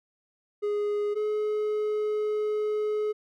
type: tone pair in turn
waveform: triangle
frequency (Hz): 414.4 / 424.3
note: G#4 / G#4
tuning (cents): -4 / +37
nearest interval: unison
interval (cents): 41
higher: second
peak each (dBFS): -23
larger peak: neither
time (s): 0.62-1.15 / 1.15-3.13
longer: second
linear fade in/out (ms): 20
effects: none